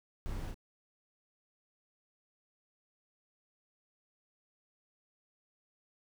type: noise with echo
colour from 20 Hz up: brown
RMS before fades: -40 dBFS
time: 0.26-0.51 s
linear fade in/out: 0 ms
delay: 33 ms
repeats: 1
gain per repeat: -3 dB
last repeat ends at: 0.543 s
effects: none